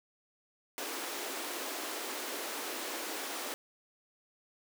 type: high-pass noise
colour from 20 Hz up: pink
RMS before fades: -39 dBFS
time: 0.78-3.54 s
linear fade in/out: 0 ms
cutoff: 270 Hz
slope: 48 dB/octave
effects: none